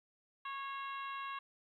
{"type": "harmonic tone with a mistuned harmonic", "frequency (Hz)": 550, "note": "C#5", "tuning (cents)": -14, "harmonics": [2, 3, 4, 5, 6, 7], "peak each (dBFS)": [-41, -49, -53, -50, -57, -57], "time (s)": [0.45, 1.39], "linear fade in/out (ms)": 5, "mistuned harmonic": 4, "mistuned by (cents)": -30, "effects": ["13-bit"]}